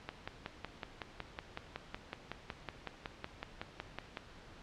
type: click train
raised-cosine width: 0.3 ms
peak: -23 dBFS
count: 23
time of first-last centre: 0.09-4.172 s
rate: 5.39 Hz
effects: pink hiss -55 dBFS RMS until 4.62 s + low-pass 4000 Hz 12 dB/octave